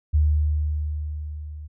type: tone with level ramp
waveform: sine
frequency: 75.5 Hz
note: D2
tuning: 48 cents sharp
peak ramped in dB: -14 to -34 dBFS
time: 0.13-1.68 s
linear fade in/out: 20 ms
effects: none